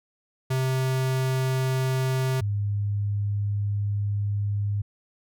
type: tone pair in turn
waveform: square / sine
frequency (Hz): 130.81 / 102.14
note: C3 / G#2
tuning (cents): 0 / -28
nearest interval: major third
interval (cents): 428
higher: first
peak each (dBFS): -23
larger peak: neither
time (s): 0.5-2.41 / 2.41-4.82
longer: second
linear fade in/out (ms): 10
effects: none